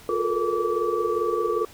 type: tone cluster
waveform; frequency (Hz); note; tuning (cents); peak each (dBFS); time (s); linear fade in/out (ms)
sine; 354.9 / 430.1 / 447.7 / 472.6 / 1155; F4 / A4 / A4 / A#4 / D6; +28 / -39 / +30 / +24 / -29; -28; 0.09-1.65; 2
effects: pink hiss -48 dBFS RMS until 1.73 s